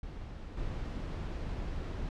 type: noise with level steps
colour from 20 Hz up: brown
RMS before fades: -43 / -37 dBFS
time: 0.03-2.09 s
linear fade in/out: 2 ms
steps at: 0.57 s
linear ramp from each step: 5 ms
effects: low-pass 5000 Hz 12 dB/octave